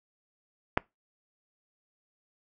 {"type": "clicks", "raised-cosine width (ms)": 0.5, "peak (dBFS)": [-26, -7], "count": 2, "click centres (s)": [0.772, 0.775], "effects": ["noise-tail reverb RT60 0.2 s tail -24 dB re dry"]}